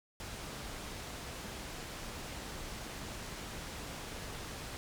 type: low-pass noise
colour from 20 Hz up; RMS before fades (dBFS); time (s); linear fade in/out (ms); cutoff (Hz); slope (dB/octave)
pink; -44; 0.2-4.77; 0; 9400; 12
effects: none